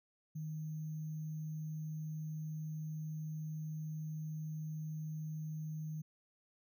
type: tone with sample-and-hold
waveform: sine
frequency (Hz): 155.56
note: D#3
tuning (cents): 0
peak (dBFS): -39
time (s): 0.35-6.02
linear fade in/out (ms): 10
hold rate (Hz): 6300
effects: none